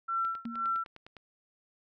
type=tone with tremolo; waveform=sine; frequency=1349 Hz; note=E6; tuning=40 cents sharp; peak=-27 dBFS; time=0.08-0.84 s; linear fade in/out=10 ms; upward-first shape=sine; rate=2 Hz; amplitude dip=95%
type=click train; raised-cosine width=0.3 ms; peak=-32 dBFS; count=10; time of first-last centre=0.25-1.167 s; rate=9.81 Hz
type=tone with exponential decay; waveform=sine; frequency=233.1 Hz; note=A#3; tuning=in tune; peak=-32 dBFS; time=0.45-0.8 s; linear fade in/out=5 ms; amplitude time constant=75 ms
effects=none